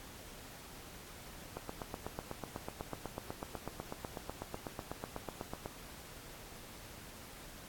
click train, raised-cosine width 1 ms, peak -25 dBFS, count 34, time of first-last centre 1.57-5.659 s, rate 8.07 Hz, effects pink hiss -52 dBFS RMS until 7.68 s + AAC 64 kbps

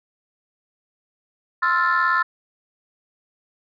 sine chord, F major seventh, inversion second, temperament equal, 1046.5 / 1318.5 / 1396.9 / 1760 Hz, C6 / E6 / F6 / A6, 0 / 0 / 0 / 0 cents, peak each -21 dBFS, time 1.62-2.23 s, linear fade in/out 10 ms, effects tanh soft clip ceiling -11 dBFS

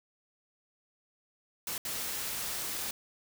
white noise bursts at uneven times, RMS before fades -36 dBFS, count 2, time 1.67-1.78 / 1.85-2.91 s, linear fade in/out 2 ms, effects none

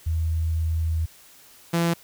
sine / sawtooth tone pair in turn, 80.9 / 168.96 Hz, E2 / E3, -32 / +43 cents, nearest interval octave + minor second, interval 1275 cents, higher second, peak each -21 / -16 dBFS, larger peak second, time 0.06-1.06 / 1.73-1.94 s, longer first, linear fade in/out 10 ms, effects white hiss -51 dBFS RMS until 2.03 s

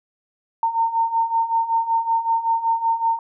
sine beating tone pair, 909 / 914.3 Hz, A#5 / A#5, -44 / -34 cents, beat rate 5.3 Hz, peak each -23 / -19 dBFS, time 0.63-3.19 s, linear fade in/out 2 ms, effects none

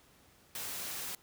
white noise, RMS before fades -40 dBFS, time 0.55-1.15 s, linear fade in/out 2 ms, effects pink hiss -63 dBFS RMS until 1.22 s + high-pass 60 Hz 12 dB/octave

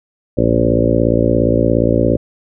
harmonic tone with a mistuned harmonic, 57.2 Hz, A#1, 32 cents flat, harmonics 1 / 2 / 3 / 4 / 5 / 6 / 7 / 8 / 9 / 10, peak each -22 / -18 / -23 / -19 / -18 / -20 / -21 / -24 / -18 / -20 dBFS, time 0.37-2.17 s, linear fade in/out 10 ms, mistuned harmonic 2, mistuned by -21 cents, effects none

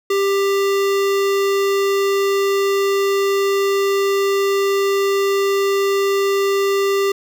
square tone with notch filter, 395.4 Hz, G4, 15 cents sharp, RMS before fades -17 dBFS, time 0.1-7.12 s, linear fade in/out 5 ms, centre 9800 Hz, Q 1.8, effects none

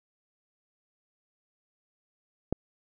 click, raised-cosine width 2 ms, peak -13 dBFS, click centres 2.526 s, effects none

